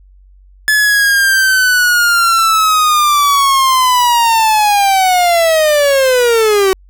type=linear sweep; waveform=45% pulse; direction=down; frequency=1723 to 374.6 Hz; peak=-8 dBFS; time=0.68-6.73 s; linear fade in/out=0 ms; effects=added 47 Hz sine -40 dBFS peak until 6.89 s